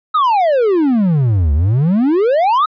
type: exponential two-way sweep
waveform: triangle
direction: down then up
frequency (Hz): 1305 to 69.3 to 1305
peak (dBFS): -8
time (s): 0.14-2.66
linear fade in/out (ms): 10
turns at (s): 1.53
effects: resampled to 11025 Hz